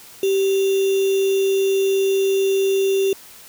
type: tone with sample-and-hold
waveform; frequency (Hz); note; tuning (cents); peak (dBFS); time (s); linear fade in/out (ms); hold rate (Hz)
sine; 388.6; G4; -15; -15; 0.23-3.13; 2; 3150
effects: white hiss -43 dBFS RMS until 3.48 s